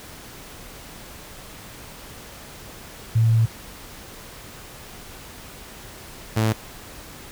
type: tone pair in turn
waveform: sine / sawtooth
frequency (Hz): 113.1 / 110.01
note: A2 / A2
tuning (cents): +48 / 0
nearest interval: unison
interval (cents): 48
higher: first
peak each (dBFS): -14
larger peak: neither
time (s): 3.15-3.46 / 6.36-6.53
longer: first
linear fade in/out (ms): 10
effects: pink hiss -41 dBFS RMS until 7.31 s